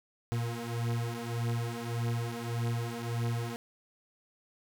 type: beating tone pair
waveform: 40% pulse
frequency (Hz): 116.54 / 118.24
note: A#2 / A#2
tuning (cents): 0 / +25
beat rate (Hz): 1.7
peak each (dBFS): -34 / -33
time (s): 0.32-3.56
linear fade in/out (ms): 0
effects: none